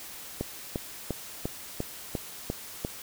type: click train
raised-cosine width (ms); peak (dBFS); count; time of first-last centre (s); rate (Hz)
2; -16; 8; 0.41-2.849; 2.87
effects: white hiss -43 dBFS RMS until 3.02 s